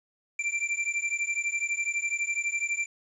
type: beating tone pair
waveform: square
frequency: 2349 / 2361 Hz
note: D7 / D7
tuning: 0 / +9 cents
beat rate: 12 Hz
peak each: -31 dBFS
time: 0.39-2.86 s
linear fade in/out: 5 ms
effects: resampled to 24000 Hz + 10-bit